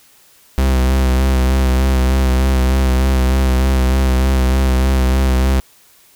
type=tone with vibrato; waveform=45% pulse; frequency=65 Hz; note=C2; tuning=11 cents flat; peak=-11 dBFS; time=0.58-5.6 s; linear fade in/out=0 ms; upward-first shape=sine; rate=3.3 Hz; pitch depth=29 cents each way; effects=white hiss -49 dBFS RMS until 6.15 s